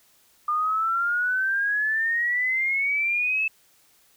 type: exponential sweep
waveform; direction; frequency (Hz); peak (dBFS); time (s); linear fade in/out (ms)
sine; up; 1204 to 2627; -21; 0.48-3.48; 5
effects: white hiss -60 dBFS RMS until 4.16 s